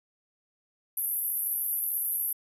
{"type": "band-pass noise", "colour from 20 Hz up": "white", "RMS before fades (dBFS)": -30, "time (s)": [0.97, 2.33], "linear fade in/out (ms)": 5, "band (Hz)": [11000, 13000], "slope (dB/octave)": 96, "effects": ["resampled to 32000 Hz"]}